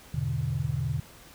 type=chord; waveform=sine; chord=E dominant seventh; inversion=none; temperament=equal; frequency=82.41 / 103.83 / 123.47 / 146.83 Hz; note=E2 / G#2 / B2 / D3; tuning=0 / 0 / 0 / 0 cents; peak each=-35 / -36 / -30 / -30 dBFS; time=0.14-1 s; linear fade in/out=5 ms; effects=pink hiss -51 dBFS RMS until 1.34 s